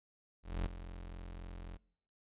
35% pulse tone with ADSR envelope, 43.65 Hz, F1, in tune, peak -30 dBFS, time 0.43-1.78 s, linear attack 230 ms, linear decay 7 ms, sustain -13 dB, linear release 28 ms, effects noise-tail reverb RT60 0.7 s tail -24 dB re dry + resampled to 8000 Hz

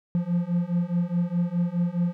triangle beating tone pair, 171.8 / 176.6 Hz, F3 / F3, -28 / +20 cents, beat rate 4.8 Hz, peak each -24 / -23 dBFS, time 0.15-2.13 s, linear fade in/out 0 ms, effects none

